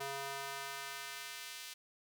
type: tone with high-pass filter sweep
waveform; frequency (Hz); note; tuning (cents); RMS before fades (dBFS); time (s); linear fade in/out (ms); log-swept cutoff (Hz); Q
square; 138.3; C#3; -4; -44; 0-1.74; 10; 560 to 3000; 0.83
effects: none